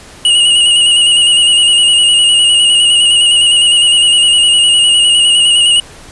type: tone with vibrato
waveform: square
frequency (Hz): 2882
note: F#7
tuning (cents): -46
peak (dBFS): -6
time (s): 0.25-5.8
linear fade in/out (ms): 2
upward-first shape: square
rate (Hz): 9.8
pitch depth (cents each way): 28
effects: pink hiss -35 dBFS RMS until 6.11 s + resampled to 24000 Hz